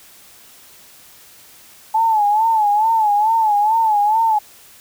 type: tone with vibrato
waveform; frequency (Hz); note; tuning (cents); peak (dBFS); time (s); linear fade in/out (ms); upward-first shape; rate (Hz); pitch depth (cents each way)
sine; 863; A5; -34; -12; 1.94-4.39; 10; sine; 2.3; 95
effects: white hiss -45 dBFS RMS until 4.8 s